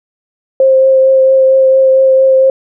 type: tone with vibrato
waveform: sine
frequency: 529 Hz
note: C5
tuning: 19 cents sharp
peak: -4 dBFS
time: 0.6-2.5 s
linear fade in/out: 2 ms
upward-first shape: triangle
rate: 4.4 Hz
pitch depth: 13 cents each way
effects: none